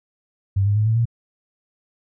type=tone with pitch steps; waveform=sine; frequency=98 / 102.34 / 106.87 / 111.6 / 116.54 Hz; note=G2 / G#2 / A2 / A2 / A#2; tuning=0 / -25 / -50 / +25 / 0 cents; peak=-15 dBFS; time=0.56-1.055 s; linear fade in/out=10 ms; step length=99 ms; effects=none